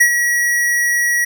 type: tone with ADSR envelope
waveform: square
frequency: 1918 Hz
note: A#6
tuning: 49 cents sharp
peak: -7 dBFS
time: 0-1.25 s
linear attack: 10 ms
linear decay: 78 ms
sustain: -7 dB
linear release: 10 ms
effects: none